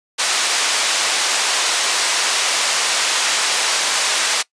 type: band-pass noise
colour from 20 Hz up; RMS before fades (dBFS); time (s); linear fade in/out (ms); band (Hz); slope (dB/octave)
white; -18; 0.18-4.43; 20; 600 to 6800; 12
effects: noise-tail reverb RT60 0.1 s tail -21 dB re dry + resampled to 22050 Hz